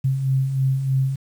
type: beating tone pair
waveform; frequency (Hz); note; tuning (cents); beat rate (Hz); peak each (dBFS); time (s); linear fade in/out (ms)
sine; 130.81 / 134.01; C3 / C3; 0 / +42; 3.2; -27 / -18; 0.04-1.16; 10
effects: 8-bit